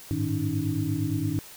sine tone cluster, 101.2 / 109.9 / 154.5 / 280.8 / 311.4 Hz, G#2 / A2 / D#3 / C#4 / D#4, -44 / -2 / -12 / +22 / +2 cents, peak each -31 dBFS, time 0.11-1.39 s, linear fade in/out 0 ms, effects white hiss -46 dBFS RMS until 1.56 s

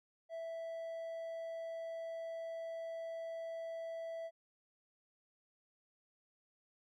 triangle tone, 659.3 Hz, E5, in tune, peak -39 dBFS, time 0.29-4.31 s, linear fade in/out 50 ms, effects none

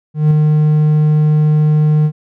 triangle tone with ADSR envelope, 152.3 Hz, D#3, 37 cents flat, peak -3 dBFS, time 0.14-2.12 s, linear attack 170 ms, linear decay 3 ms, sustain -3 dB, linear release 67 ms, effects none

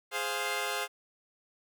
10% pulse chord, F minor, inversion first, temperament equal, 415.3 / 523.3 / 698.5 Hz, Ab4 / C5 / F5, 0 / 0 / 0 cents, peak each -27 dBFS, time 0.11-0.88 s, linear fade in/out 50 ms, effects none

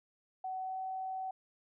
sine tone with pitch glide, 752 to 756.8 Hz, F#5 to F#5, +28 to +39 cents, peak -36 dBFS, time 0.44-1.31 s, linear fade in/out 5 ms, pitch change +11 cents, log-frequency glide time 0.6-0.79 s, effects none

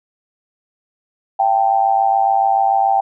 sine tone with amplitude modulation, 784 Hz, G5, in tune, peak -8 dBFS, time 1.39-3.01 s, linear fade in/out 10 ms, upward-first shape sine, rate 107 Hz, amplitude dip 80%, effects none

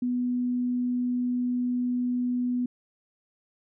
sine tone, 246.9 Hz, B3, in tune, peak -24 dBFS, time 0.02-2.66 s, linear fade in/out 5 ms, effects none

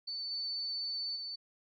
sine tone with level steps, 4508 Hz, C#8, 28 cents sharp, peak -36 / -34 / -38 dBFS, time 0.07-1.36 s, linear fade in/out 10 ms, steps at 0.3 / 1.15 s, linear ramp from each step 20 ms, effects MP3 96 kbps

